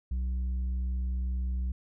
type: tone with tanh clipping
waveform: triangle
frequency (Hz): 62.7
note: B1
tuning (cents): +27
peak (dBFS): -29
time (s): 0.11-1.72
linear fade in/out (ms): 5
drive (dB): 9
effects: none